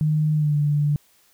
sine tone with pitch glide, 153.4 to 147.07 Hz, D#3 to D3, -24 to +3 cents, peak -17 dBFS, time 0.01-0.96 s, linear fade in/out 0 ms, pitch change -73 cents, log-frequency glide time 0.34-0.56 s, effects white hiss -59 dBFS RMS until 1.33 s

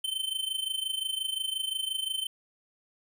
square tone with amplitude modulation, 3088 Hz, G7, 27 cents flat, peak -27 dBFS, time 0.04-2.27 s, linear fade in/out 5 ms, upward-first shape sine, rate 25.7 Hz, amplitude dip 80%, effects none

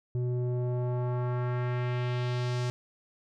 square tone with low-pass filter sweep, 123.47 Hz, B2, in tune, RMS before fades -30 dBFS, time 0.15-2.7 s, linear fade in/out 0 ms, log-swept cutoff 310 to 6400 Hz, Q 1.3, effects none

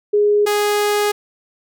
sine / sawtooth tone pair in turn, 414.6 / 414.6 Hz, G#4 / G#4, -3 / -3 cents, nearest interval unison, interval 0 cents, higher neither, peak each -11 dBFS, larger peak neither, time 0.13-0.46 / 0.46-1.12 s, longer second, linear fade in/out 10 ms, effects none

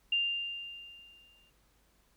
sine tone with exponential decay, 2794 Hz, F7, in tune, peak -25 dBFS, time 0.12-1.5 s, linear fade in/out 5 ms, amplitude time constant 300 ms, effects added 50 Hz sine -70 dBFS peak until 2.16 s + pink hiss -70 dBFS RMS until 2.16 s

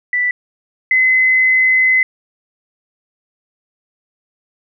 sine tone pair in turn, 1975.5 / 2038 Hz, B6 / C7, 0 / -46 cents, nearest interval minor second, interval 54 cents, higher second, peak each -13 / -9 dBFS, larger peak second, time 0.13-0.31 / 0.91-2.03 s, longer second, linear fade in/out 2 ms, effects none

